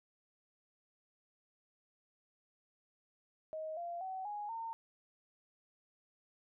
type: tone with pitch steps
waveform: sine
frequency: 629 / 689.9 / 756.7 / 830 / 910.3 Hz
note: D#5 / F5 / F#5 / G#5 / A#5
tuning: +19 / -21 / +39 / -1 / -41 cents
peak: -39 dBFS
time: 3.53-4.73 s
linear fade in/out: 0 ms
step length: 240 ms
effects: none